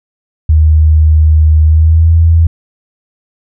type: tone with pitch glide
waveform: sine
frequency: 77.78 to 82.41 Hz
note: D#2 to E2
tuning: 0 to 0 cents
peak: -3 dBFS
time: 0.49-2.47 s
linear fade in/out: 5 ms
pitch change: +100 cents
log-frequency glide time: 1.65-2.12 s
effects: none